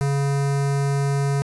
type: tone with notch filter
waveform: square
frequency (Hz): 140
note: C#3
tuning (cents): +18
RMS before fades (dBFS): -21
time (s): 0.01-1.42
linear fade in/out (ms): 0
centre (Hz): 3200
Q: 1.2
effects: resampled to 24000 Hz + 9-bit